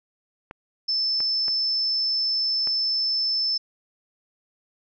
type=clicks; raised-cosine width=0.5 ms; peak=-22 dBFS; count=4; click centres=0.511 / 1.204 / 1.482 / 2.673 s
type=tone; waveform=sine; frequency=5274 Hz; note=E8; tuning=in tune; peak=-21 dBFS; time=0.88-3.58 s; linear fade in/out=10 ms
effects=none